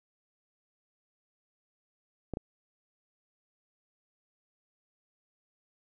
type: clicks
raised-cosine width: 2 ms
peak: -21 dBFS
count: 2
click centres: 2.337 / 2.371 s
effects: none